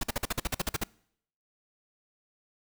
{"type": "noise bursts", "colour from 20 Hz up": "pink", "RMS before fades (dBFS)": -29, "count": 12, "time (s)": [0.01, 0.838], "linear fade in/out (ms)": 5, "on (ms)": 25, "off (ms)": 48, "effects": ["noise-tail reverb RT60 0.7 s tail -24 dB re dry"]}